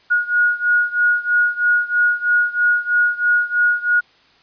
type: beating tone pair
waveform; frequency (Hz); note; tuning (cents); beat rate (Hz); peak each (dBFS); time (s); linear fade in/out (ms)
sine; 1444 / 1447.1; F#6 / F#6; -43 / -39; 3.1; -16 / -18; 0.1-4.01; 20
effects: white hiss -53 dBFS RMS until 4.42 s + resampled to 11025 Hz